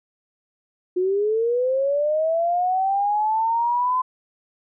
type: linear sweep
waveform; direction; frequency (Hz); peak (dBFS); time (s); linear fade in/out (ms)
sine; up; 356.6 to 1026; -18; 0.96-4.02; 10
effects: none